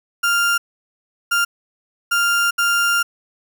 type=tone bursts at uneven times; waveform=35% pulse; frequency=1396.9 Hz; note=F6; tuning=in tune; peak=-13 dBFS; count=4; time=0.23-0.58 / 1.31-1.45 / 2.11-2.51 / 2.58-3.03 s; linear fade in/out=10 ms; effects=none